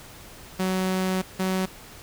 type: tone pair in turn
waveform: sawtooth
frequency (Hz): 186.9 / 187.57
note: F#3 / F#3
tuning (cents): +18 / +24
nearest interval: unison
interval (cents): 6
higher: second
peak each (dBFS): -19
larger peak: neither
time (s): 0.59-1.22 / 1.39-1.66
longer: first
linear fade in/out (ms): 10
effects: pink hiss -45 dBFS RMS until 2.02 s